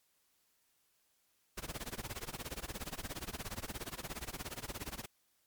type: noise with tremolo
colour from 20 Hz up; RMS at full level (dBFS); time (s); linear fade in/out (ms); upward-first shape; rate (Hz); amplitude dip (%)
pink; -40; 1.57-5.06; 10; sine; 17; 95
effects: white hiss -75 dBFS RMS until 5.46 s + MP3 96 kbps